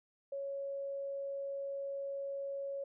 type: tone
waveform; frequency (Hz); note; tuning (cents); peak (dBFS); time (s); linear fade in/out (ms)
sine; 554.4; C#5; 0; -37; 0.32-2.84; 5
effects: none